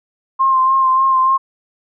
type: tone with vibrato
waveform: sine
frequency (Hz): 1056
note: C6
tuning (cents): +16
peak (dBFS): -10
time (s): 0.39-1.38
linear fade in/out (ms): 20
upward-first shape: sine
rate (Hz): 3.4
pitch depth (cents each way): 25
effects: none